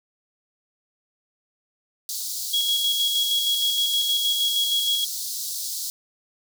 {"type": "high-pass noise", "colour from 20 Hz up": "pink", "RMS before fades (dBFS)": -30, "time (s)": [2.09, 5.9], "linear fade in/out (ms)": 0, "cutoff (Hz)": 4000, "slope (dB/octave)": 48}
{"type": "tone with tremolo", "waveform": "sine", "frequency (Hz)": 3322, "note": "G#7", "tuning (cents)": 0, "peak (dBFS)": -19, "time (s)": [2.53, 5.05], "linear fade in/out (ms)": 10, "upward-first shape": "square", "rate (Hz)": 6.4, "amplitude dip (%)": 35}
{"effects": []}